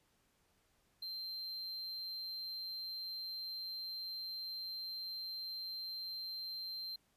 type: tone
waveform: triangle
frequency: 4139 Hz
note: C8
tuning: 20 cents flat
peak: -40 dBFS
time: 1.02-6.96 s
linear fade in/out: 5 ms
effects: pink hiss -75 dBFS RMS until 7.16 s + resampled to 32000 Hz